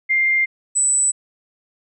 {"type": "tone pair in turn", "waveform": "sine", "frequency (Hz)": [2105, 7963], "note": ["C7", "B8"], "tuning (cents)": [10, 13], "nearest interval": "octave + major seventh", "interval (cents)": 2303, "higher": "second", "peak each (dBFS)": [-14, -14], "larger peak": "neither", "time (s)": [[0.09, 0.46], [0.75, 1.12]], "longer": "neither", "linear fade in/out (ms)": 20, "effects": []}